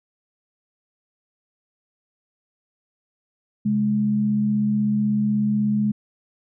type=tone pair together; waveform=sine; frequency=133.6 / 209.8 Hz; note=C3 / G#3; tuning=+36 / +18 cents; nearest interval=minor sixth; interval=782 cents; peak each=-28 / -18 dBFS; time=3.65-5.92 s; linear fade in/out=10 ms; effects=none